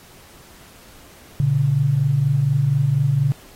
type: tone pair together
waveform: sine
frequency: 118.2 / 142.38 Hz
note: A#2 / C#3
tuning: +24 / +47 cents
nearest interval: minor third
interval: 323 cents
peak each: -21 / -16 dBFS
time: 1.4-3.32 s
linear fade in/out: 0 ms
effects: pink hiss -47 dBFS RMS until 3.55 s + AAC 48 kbps